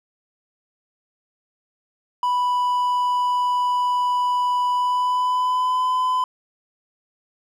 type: tone with pitch glide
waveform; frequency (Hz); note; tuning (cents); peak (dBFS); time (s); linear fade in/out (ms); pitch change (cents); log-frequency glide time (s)
triangle; 987.8 to 1012.1; B5 to B5; 0 to +42; -16; 2.23-6.24; 2; +42; 4.72-5.86
effects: none